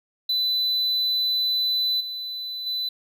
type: tone with level steps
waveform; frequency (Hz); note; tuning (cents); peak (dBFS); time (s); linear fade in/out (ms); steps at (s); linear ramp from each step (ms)
triangle; 4000; B7; +21; -19 / -28 / -23; 0.29-2.89; 5; 2 / 2.66; 10
effects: none